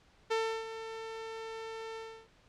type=tone with ADSR envelope; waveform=sawtooth; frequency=447.7 Hz; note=A4; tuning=30 cents sharp; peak=-24 dBFS; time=0.3-2.28 s; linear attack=16 ms; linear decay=330 ms; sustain=-12 dB; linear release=320 ms; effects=pink hiss -64 dBFS RMS until 2.48 s + low-pass 5000 Hz 12 dB/octave